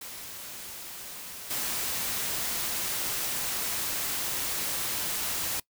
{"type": "noise with level steps", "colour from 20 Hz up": "white", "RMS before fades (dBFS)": [-41, -31], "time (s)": [0.01, 5.6], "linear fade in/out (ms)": 5, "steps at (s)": 1.5, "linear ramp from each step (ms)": 10, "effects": ["noise-tail reverb RT60 0.1 s tail -22 dB re dry"]}